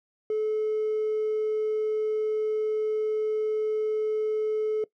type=tone with hard clipping; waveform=sine; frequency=431.2 Hz; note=A4; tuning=35 cents flat; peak=-24 dBFS; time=0.3-4.84 s; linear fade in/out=2 ms; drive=1 dB; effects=noise-tail reverb RT60 0.1 s tail -20 dB re dry